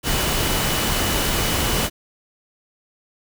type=tone in noise; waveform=sine; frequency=2960 Hz; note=F#7; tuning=in tune; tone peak=-31 dBFS; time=0.03-1.9 s; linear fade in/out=50 ms; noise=pink; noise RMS=-21 dBFS; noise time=0.03-1.9 s; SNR=-13 dB; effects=none